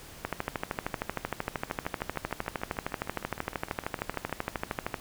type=two click trains; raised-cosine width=0.5 ms; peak=-24 / -14 dBFS; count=18 / 62; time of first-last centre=1.7-4.295 / 0.25-4.942 s; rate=6.55 / 13 Hz; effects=pink hiss -48 dBFS RMS until 5 s